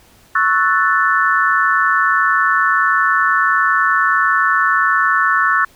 sine chord, F# minor seventh, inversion second, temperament equal, 1108.7 / 1318.5 / 1480 / 1760 Hz, C#6 / E6 / F#6 / A6, 0 / 0 / 0 / 0 cents, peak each -17 dBFS, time 0.35-5.65 s, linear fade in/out 5 ms, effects pink hiss -49 dBFS RMS until 5.75 s

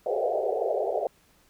pink band-pass noise, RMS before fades -27 dBFS, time 0.06-1.07 s, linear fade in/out 2 ms, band 390 to 760 Hz, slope 96 dB/octave, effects pink hiss -62 dBFS RMS until 1.49 s

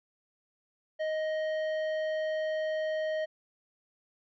sine tone with tanh clipping, 625 Hz, D#5, 8 cents sharp, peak -31 dBFS, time 0.99-3.26 s, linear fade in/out 20 ms, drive 13 dB, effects low-pass 4000 Hz 12 dB/octave

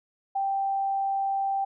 sine tone, 784 Hz, G5, in tune, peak -24 dBFS, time 0.35-1.65 s, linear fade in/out 10 ms, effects none

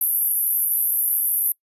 white band-pass noise, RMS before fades -21 dBFS, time 0.01-1.52 s, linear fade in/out 2 ms, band 11000 to 13000 Hz, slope 96 dB/octave, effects noise-tail reverb RT60 0.1 s tail -25 dB re dry + resampled to 32000 Hz

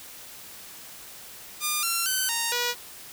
5% pulse tone with pitch steps, 1206 / 1363 / 1526 / 927 / 483.8 Hz, D6 / F6 / G6 / A#5 / B4, +46 / -43 / -47 / -10 / -36 cents, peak -13 dBFS, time 1.6-2.75 s, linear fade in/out 50 ms, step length 230 ms, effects white hiss -44 dBFS RMS until 3.12 s

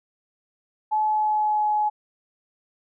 sine tone with pitch glide, 858 to 845.2 Hz, A5 to G#5, -44 to +30 cents, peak -19 dBFS, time 0.91-1.9 s, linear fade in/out 20 ms, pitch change -26 cents, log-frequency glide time 1.04-1.68 s, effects none

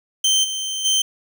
25% pulse tone with level steps, 3113 Hz, G7, 13 cents flat, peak -11 / -20 / -12 dBFS, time 0.24-1.02 s, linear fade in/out 5 ms, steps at 0.43 / 0.84 s, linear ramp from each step 20 ms, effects none

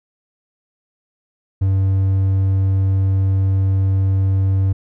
triangle tone, 96.2 Hz, G2, 32 cents flat, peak -11 dBFS, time 1.61-4.73 s, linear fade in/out 10 ms, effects none

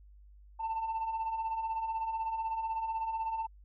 sine beating tone pair, 880 / 896 Hz, A5 / A5, 0 / +31 cents, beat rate 16 Hz, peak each -38 / -31 dBFS, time 0.59-3.47 s, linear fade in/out 20 ms, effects tanh soft clip ceiling -29 dBFS + added 50 Hz sine -53 dBFS peak until 3.64 s

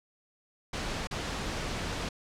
pink noise with dropouts, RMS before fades -34 dBFS, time 0.73-2.09 s, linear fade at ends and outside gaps 5 ms, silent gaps 1.072-1.11 s, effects low-pass 6000 Hz 12 dB/octave

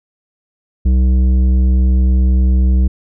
sine tone with tanh clipping, 63.6 Hz, C2, 48 cents flat, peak -10 dBFS, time 0.85-2.88 s, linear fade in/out 10 ms, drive 10 dB, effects none

